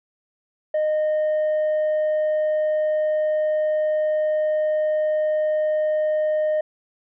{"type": "tone with tanh clipping", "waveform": "sine", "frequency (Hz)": 615, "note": "D#5", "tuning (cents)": -20, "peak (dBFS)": -19, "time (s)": [0.74, 6.61], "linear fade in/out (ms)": 5, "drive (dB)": 2, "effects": []}